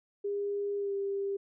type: tone with pitch glide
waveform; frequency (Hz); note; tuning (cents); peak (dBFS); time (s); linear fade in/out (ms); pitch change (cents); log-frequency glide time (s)
sine; 404.9 to 396.6; G#4 to G4; -44 to +20; -30; 0.24-1.37; 10; -36; 0.77-0.94
effects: none